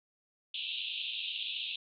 white band-pass noise, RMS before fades -38 dBFS, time 0.54-1.76 s, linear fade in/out 5 ms, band 2600 to 3800 Hz, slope 96 dB/octave, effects none

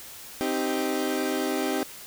30% pulse chord, C minor, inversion none, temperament equal, 261.6 / 311.1 / 392 Hz, C4 / Eb4 / G4, 0 / 0 / 0 cents, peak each -27 dBFS, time 0.41-1.83 s, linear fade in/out 0 ms, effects white hiss -43 dBFS RMS until 2.06 s

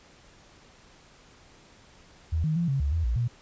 sine tone with pitch steps, 80.4 / 156.3 / 170.7 / 136.5 / 70.9 / 82.2 / 58.5 / 119.6 Hz, E2 / D#3 / F3 / C#3 / C#2 / E2 / A#1 / A#2, -43 / +8 / -39 / -26 / +40 / -4 / +7 / +45 cents, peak -23 dBFS, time 2.32-3.28 s, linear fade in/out 10 ms, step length 120 ms, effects pink hiss -55 dBFS RMS until 3.41 s + resampled to 16000 Hz

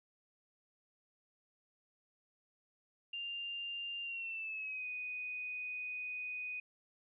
sine tone with pitch glide, 2794 to 2489 Hz, F7 to D#7, 0 to 0 cents, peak -39 dBFS, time 3.13-6.6 s, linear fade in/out 5 ms, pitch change -200 cents, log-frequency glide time 4.02-4.87 s, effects none

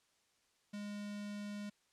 square tone with notch filter, 205.7 Hz, G#3, 16 cents flat, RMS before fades -44 dBFS, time 0.73-1.7 s, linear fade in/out 10 ms, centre 830 Hz, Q 1.2, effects white hiss -75 dBFS RMS until 1.92 s + low-pass 8000 Hz 12 dB/octave

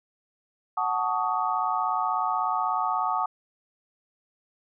sine chord, D# half-diminished seventh, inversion first, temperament equal with one note detuned, 740 / 880 / 1128.1 / 1244.5 Hz, F#5 / A5 / C#6 / D#6, 0 / 0 / +30 / 0 cents, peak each -29 dBFS, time 0.77-3.26 s, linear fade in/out 5 ms, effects none

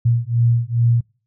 sine beating tone pair, 116.8 / 119.2 Hz, A#2 / A#2, +4 / +39 cents, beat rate 2.4 Hz, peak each -17 dBFS, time 0.05-1.01 s, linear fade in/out 10 ms, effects noise-tail reverb RT60 0.4 s tail -26 dB re dry

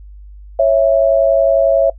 sine tone pair together, 550.9 / 662 Hz, C#5 / E5, -11 / +7 cents, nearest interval minor third, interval 318 cents, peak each -11 dBFS, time 0.59-1.9 s, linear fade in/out 5 ms, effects noise-tail reverb RT60 0.1 s tail -22 dB re dry + added 50 Hz sine -33 dBFS peak until 1.98 s

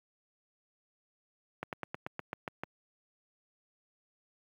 slowing click train, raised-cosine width 0.5 ms, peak -21 dBFS, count 9, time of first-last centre 1.63-2.635 s, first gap 98 ms, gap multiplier 1.07, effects high-pass 100 Hz 12 dB/octave + 10-bit

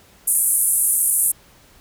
pink band-pass noise, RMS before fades -18 dBFS, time 0.27-1.32 s, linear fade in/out 10 ms, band 9100 to 12000 Hz, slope 48 dB/octave, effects pink hiss -51 dBFS RMS until 1.8 s

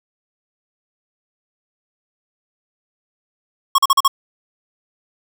square tone bursts, 1095 Hz, C#6, 22 cents flat, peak -10 dBFS, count 5, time 3.75-4.079 s, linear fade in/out 5 ms, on 33 ms, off 41 ms, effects none

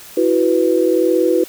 sine chord, E suspended second, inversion none, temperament just, 329.6 / 370.8 / 494.4 Hz, E4 / F#4 / B4, 0 / +4 / +2 cents, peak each -16 dBFS, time 0.17-1.44 s, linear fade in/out 5 ms, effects white hiss -38 dBFS RMS until 1.48 s

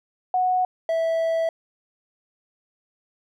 sine / triangle tone pair in turn, 736 / 655.7 Hz, F#5 / E5, -9 / -9 cents, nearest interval major second, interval 200 cents, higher first, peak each -18 dBFS, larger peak neither, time 0.34-0.65 / 0.89-1.49 s, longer second, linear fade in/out 2 ms, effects none

